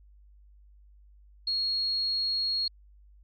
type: tone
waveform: sine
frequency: 4300 Hz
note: C8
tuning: 47 cents sharp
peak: -26 dBFS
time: 1.47-2.68 s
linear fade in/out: 5 ms
effects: added 50 Hz sine -53 dBFS peak until 3.23 s